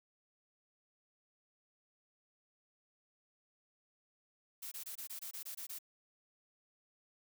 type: noise bursts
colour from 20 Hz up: blue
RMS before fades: -45 dBFS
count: 10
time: 4.62-5.788 s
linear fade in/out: 10 ms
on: 97 ms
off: 22 ms
effects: none